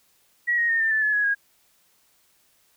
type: tone with pitch steps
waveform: sine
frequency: 1918 / 1875.3 / 1833.5 / 1792.7 / 1752.7 / 1713.7 / 1675.5 / 1638.2 Hz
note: A#6 / A#6 / A#6 / A6 / A6 / A6 / G#6 / G#6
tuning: +49 / +10 / -29 / +32 / -7 / -46 / +15 / -24 cents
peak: -19 dBFS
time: 0.47-1.35 s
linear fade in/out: 20 ms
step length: 110 ms
effects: white hiss -63 dBFS RMS until 2.76 s

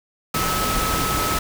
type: tone in noise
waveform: sine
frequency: 1294 Hz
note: E6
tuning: 32 cents flat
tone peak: -24 dBFS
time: 0.34-1.39 s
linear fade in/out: 5 ms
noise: pink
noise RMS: -23 dBFS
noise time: 0.34-1.39 s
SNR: -4 dB
effects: none

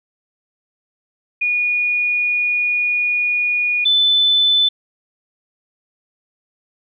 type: tone pair in turn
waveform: sine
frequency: 2450 / 3510 Hz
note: D#7 / A7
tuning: -27 / -5 cents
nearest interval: tritone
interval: 622 cents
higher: second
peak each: -15 / -11 dBFS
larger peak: second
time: 1.41-3.85 / 3.85-4.69 s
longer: first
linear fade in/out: 10 ms
effects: none

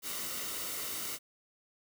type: noise with comb filter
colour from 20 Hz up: white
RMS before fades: -38 dBFS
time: 0.02-1.19 s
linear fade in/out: 50 ms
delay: 1.2 ms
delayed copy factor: -0.5
effects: none

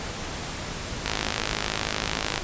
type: click train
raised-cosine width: 0.2 ms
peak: -7 dBFS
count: 71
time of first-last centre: 1.06-2.378 s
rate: 53.1 Hz
effects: pink hiss -33 dBFS RMS until 2.43 s + resampled to 16000 Hz

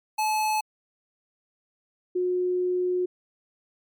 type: tone pair in turn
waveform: square / sine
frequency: 861 / 362 Hz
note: A5 / F#4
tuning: -38 / -38 cents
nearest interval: octave + minor third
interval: 1500 cents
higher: first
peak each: -23 / -22 dBFS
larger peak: second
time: 0.18-0.61 / 2.15-3.06 s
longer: second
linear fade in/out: 10 ms
effects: MP3 96 kbps

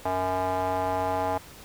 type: tone with band-pass filter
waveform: square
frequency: 92.6 Hz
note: F#2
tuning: 2 cents sharp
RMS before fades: -27 dBFS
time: 0.05-1.38 s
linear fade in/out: 5 ms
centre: 790 Hz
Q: 3.4
effects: pink hiss -47 dBFS RMS until 1.64 s

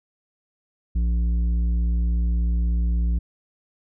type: tone with tanh clipping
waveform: triangle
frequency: 58.27 Hz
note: A#1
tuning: in tune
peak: -20 dBFS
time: 0.95-3.19 s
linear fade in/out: 10 ms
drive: 12 dB
effects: none

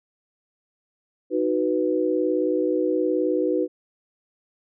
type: chord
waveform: sine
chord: B major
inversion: first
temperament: equal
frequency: 311.1 / 370 / 493.9 Hz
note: D#4 / F#4 / B4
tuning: 0 / 0 / 0 cents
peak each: -24 dBFS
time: 1.3-3.68 s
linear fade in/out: 50 ms
effects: none

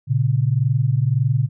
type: tone pair together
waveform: sine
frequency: 116.8 / 138.59 Hz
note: A#2 / C#3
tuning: +4 / 0 cents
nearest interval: minor third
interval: 296 cents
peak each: -18 dBFS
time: 0.07-1.49 s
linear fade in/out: 50 ms
effects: none

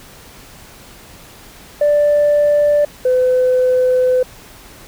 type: tone pair in turn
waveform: sine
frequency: 587.3 / 506.7 Hz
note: D5 / B4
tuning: 0 / +44 cents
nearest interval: minor third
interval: 256 cents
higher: first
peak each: -8 / -9 dBFS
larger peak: first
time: 1.81-2.85 / 3.05-4.23 s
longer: second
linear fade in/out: 5 ms
effects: tanh soft clip ceiling -7 dBFS + pink hiss -40 dBFS RMS until 4.87 s

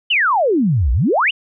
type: exponential two-way sweep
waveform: sine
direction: down then up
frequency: 3136 to 55 to 3136 Hz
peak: -12 dBFS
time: 0.1-1.31 s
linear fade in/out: 10 ms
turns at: 0.92 s
effects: none

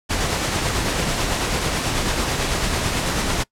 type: noise with tremolo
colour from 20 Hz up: pink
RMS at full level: -20 dBFS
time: 0.09-3.44 s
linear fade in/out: 20 ms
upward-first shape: triangle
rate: 9.1 Hz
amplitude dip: 35%
effects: noise-tail reverb RT60 0.1 s tail -23 dB re dry + low-pass 9000 Hz 12 dB/octave

